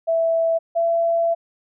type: tone pair in turn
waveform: sine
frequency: 659.3 / 671.6 Hz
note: E5 / E5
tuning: 0 / +32 cents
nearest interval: unison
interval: 32 cents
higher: second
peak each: -16 dBFS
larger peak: neither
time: 0.07-0.59 / 0.75-1.35 s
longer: second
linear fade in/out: 20 ms
effects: none